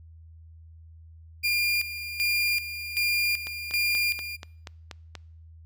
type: tone with tremolo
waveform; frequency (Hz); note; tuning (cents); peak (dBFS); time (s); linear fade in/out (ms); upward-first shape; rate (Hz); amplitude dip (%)
30% pulse; 2406; D7; +41; -20; 1.43-4.37; 20; square; 1.3; 70
type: click train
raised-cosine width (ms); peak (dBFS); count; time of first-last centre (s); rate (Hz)
0.2; -20; 8; 3.47-5.153; 4.16
effects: noise-tail reverb RT60 0.8 s tail -25 dB re dry + added 81 Hz sine -46 dBFS peak until 5.65 s